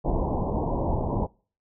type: low-pass noise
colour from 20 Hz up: pink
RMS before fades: -26 dBFS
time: 0.04-1.27 s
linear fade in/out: 20 ms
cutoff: 1000 Hz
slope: 96 dB/octave
effects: noise-tail reverb RT60 0.4 s tail -25 dB re dry